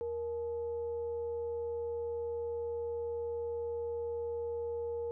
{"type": "tone with frequency modulation", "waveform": "sine", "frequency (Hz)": 470, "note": "A#4", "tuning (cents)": 14, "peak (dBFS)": -34, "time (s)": [0.01, 5.11], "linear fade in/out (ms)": 0, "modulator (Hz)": 391, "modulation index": 0.29, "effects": []}